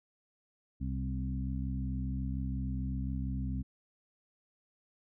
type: harmonic tone with a mistuned harmonic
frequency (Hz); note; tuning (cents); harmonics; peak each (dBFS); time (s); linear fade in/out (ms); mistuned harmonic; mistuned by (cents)
65.6; C2; +5; 1 / 2 / 3 / 4; -35 / -38 / -40 / -41; 0.8-3.63; 20; 2; -17
effects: none